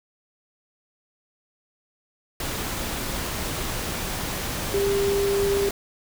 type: tone in noise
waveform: sine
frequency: 398.8 Hz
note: G4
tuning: 30 cents sharp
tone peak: -20 dBFS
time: 4.74-5.69 s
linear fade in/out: 2 ms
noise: pink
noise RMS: -29 dBFS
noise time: 2.4-5.71 s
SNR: +6 dB
effects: none